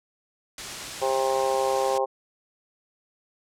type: noise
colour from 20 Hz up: white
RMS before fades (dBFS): -34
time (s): 0.58-1.98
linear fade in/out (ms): 2
type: harmonic tone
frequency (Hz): 132.8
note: C3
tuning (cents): +26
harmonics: 3 / 4 / 5 / 6 / 7 / 8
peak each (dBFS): -28 / -25 / -36 / -27 / -34 / -33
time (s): 1.01-2.06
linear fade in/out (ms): 20
effects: low-pass 8000 Hz 12 dB/octave